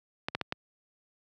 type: clicks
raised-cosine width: 0.3 ms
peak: -14 dBFS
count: 4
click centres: 0.285 / 0.35 / 0.413 / 0.524 s
effects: high-pass 100 Hz 12 dB/octave